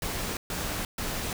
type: noise bursts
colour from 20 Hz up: pink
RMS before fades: -32 dBFS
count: 3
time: 0.02-1.33 s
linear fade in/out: 2 ms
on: 350 ms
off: 130 ms
effects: none